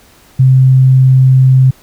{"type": "tone", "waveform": "sine", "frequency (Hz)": 130.81, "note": "C3", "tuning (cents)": 0, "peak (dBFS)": -3, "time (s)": [0.39, 1.71], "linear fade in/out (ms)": 10, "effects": ["pink hiss -44 dBFS RMS until 1.82 s"]}